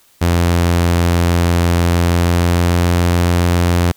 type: tone with pitch glide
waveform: sawtooth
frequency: 86.2 to 87.2 Hz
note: F2 to F2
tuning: -22 to -2 cents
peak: -7 dBFS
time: 0.21-3.92 s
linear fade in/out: 10 ms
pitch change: +20 cents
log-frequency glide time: 1.98-2.95 s
effects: white hiss -52 dBFS RMS until 3.96 s